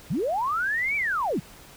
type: linear two-way sweep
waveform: sine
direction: up then down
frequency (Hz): 116 to 2349 to 116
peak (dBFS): -23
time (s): 0.1-1.4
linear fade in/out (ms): 10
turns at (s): 0.96
effects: pink hiss -48 dBFS RMS until 1.76 s